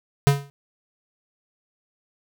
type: tone with exponential decay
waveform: square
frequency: 140.9 Hz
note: C#3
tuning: 29 cents sharp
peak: -10 dBFS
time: 0.27-0.5 s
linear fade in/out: 0 ms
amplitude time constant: 48 ms
effects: none